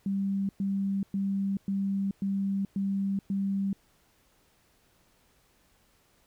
sine tone bursts, 196.3 Hz, G3, 3 cents sharp, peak -26 dBFS, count 7, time 0.06-3.73 s, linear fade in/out 2 ms, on 430 ms, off 110 ms, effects pink hiss -66 dBFS RMS until 6.26 s

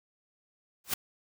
white noise with exponential growth, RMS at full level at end -24 dBFS, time 0.84-0.94 s, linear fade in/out 5 ms, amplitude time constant 20 ms, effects none

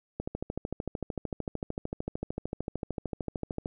click train, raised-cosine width 2 ms, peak -19 dBFS, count 47, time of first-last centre 0.2-3.659 s, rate 13.3 Hz, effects none

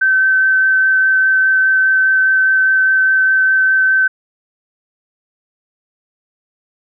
sine tone with vibrato, 1538 Hz, G6, 33 cents flat, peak -9 dBFS, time 0.01-4.08 s, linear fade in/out 10 ms, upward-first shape sine, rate 4.9 Hz, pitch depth 9 cents each way, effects none

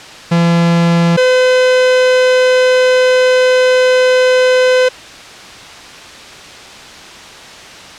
45% pulse tone pair in turn, 169.7 / 508.5 Hz, F3 / C5, -49 / -50 cents, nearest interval octave + perfect fifth, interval 1899 cents, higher second, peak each -8 / -7 dBFS, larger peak second, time 0.31-1.17 / 1.17-4.89 s, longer second, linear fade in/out 10 ms, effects white hiss -32 dBFS RMS until 7.98 s + low-pass 5000 Hz 12 dB/octave

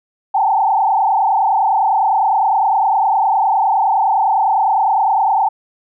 sine tone with frequency modulation, 830.6 Hz, G#5, in tune, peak -11 dBFS, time 0.34-5.49 s, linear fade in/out 10 ms, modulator 29.8 Hz, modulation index 2.6, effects none

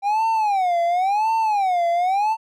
triangle tone with vibrato, 784 Hz, G5, in tune, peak -15 dBFS, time 0.02-2.37 s, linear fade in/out 50 ms, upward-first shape sine, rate 0.94 Hz, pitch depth 240 cents each way, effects none

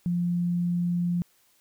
sine tone, 174.61 Hz, F3, in tune, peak -23 dBFS, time 0.06-1.22 s, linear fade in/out 0 ms, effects white hiss -64 dBFS RMS until 1.6 s

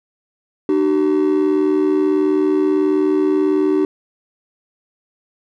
triangle tone pair together, 302.2 / 380.7 Hz, D4 / F#4, +50 / +49 cents, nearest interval major third, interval 399 cents, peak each -13 dBFS, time 0.69-3.85 s, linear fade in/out 2 ms, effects tanh soft clip ceiling -7 dBFS

